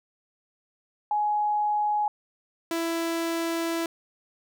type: tone pair in turn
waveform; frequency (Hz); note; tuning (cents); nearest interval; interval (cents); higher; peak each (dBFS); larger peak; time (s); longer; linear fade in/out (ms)
sine / sawtooth; 838 / 332.4; G#5 / E4; +15 / +15; octave + major third; 1600; first; -22; neither; 1.11-2.08 / 2.71-3.86; second; 2
effects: none